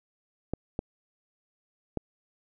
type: clicks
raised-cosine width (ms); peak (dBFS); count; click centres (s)
2; -16; 3; 0.536 / 0.791 / 1.973
effects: none